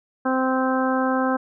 harmonic tone, 260.3 Hz, C4, 9 cents flat, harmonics 1 / 2 / 3 / 4 / 5 / 6, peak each -22 / -25 / -27 / -28 / -29 / -30 dBFS, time 0.25-1.37 s, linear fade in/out 10 ms, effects none

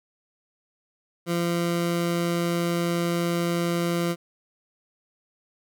20% pulse tone, 171.5 Hz, F3, 31 cents flat, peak -18 dBFS, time 1.26-4.16 s, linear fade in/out 50 ms, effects none

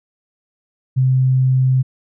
sine tone, 130 Hz, C3, 11 cents flat, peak -11 dBFS, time 0.96-1.83 s, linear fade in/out 20 ms, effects none

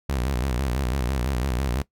sawtooth tone with vibrato, 64.3 Hz, C2, 30 cents flat, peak -19 dBFS, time 0.09-1.82 s, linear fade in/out 5 ms, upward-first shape square, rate 6 Hz, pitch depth 120 cents each way, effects noise-tail reverb RT60 0.1 s tail -19 dB re dry

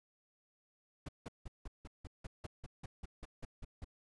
brown noise bursts, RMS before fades -44 dBFS, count 15, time 1.06-3.845 s, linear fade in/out 5 ms, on 27 ms, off 170 ms, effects resampled to 24000 Hz

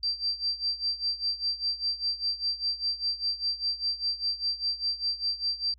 sine tone with tremolo, 4699 Hz, D8, in tune, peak -24 dBFS, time 0.03-5.74 s, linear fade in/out 2 ms, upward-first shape sine, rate 5 Hz, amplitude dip 85%, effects added 60 Hz sine -54 dBFS peak until 5.78 s + AAC 48 kbps

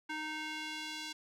square tone with band-pass filter sweep, 309.4 Hz, D#4, 10 cents flat, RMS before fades -41 dBFS, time 0.09-1.13 s, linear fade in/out 10 ms, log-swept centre 1800 to 4200 Hz, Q 1.2, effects none

